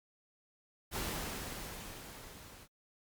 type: noise with level ramp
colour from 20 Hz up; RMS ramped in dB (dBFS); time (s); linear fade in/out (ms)
pink; -37 to -55; 0.91-2.68; 50
effects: Opus 48 kbps